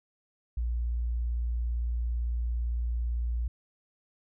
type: tone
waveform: sine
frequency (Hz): 58.9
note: A#1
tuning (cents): +19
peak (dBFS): -27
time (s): 0.57-3.48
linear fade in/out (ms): 5
effects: none